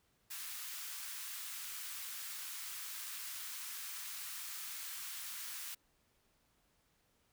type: high-pass noise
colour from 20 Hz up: white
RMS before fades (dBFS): -45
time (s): 0.3-5.75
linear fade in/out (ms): 10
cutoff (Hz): 1100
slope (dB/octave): 24
effects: pink hiss -75 dBFS RMS until 7.32 s